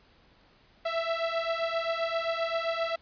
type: beating tone pair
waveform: sawtooth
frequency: 659.3 / 666.9 Hz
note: E5 / E5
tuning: 0 / +20 cents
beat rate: 7.6 Hz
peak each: -27 dBFS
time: 0.85-2.96 s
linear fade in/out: 10 ms
effects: pink hiss -61 dBFS RMS until 3.01 s + resampled to 11025 Hz